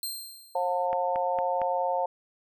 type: tone with exponential decay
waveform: 15% pulse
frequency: 4167 Hz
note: C8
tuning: 8 cents flat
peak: -23 dBFS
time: 0.03-0.86 s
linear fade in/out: 1 ms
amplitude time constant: 180 ms
type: harmonic tone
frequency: 178.9 Hz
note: F3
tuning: 42 cents sharp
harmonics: 3 / 4 / 5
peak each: -29 / -29 / -29 dBFS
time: 0.55-2.06 s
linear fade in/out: 5 ms
type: click train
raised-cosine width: 0.5 ms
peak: -22 dBFS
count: 4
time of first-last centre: 0.93-1.616 s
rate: 4.37 Hz
effects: none